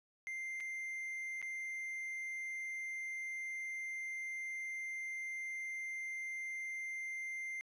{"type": "tone with dropouts", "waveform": "triangle", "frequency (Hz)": 2093, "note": "C7", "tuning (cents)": 0, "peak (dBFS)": -38, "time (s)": [0.27, 7.61], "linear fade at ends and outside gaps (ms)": 0, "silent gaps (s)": [[0.602, 0.606], [1.416, 1.426]], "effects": ["resampled to 32000 Hz"]}